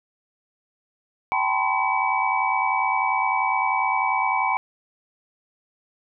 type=tone cluster; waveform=sine; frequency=774 / 867 / 977 / 1047 / 2282 Hz; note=G5 / A5 / B5 / C6 / C#7; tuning=-22 / -26 / -19 / +1 / +50 cents; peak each=-26 dBFS; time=1.32-4.57 s; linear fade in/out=0 ms; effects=none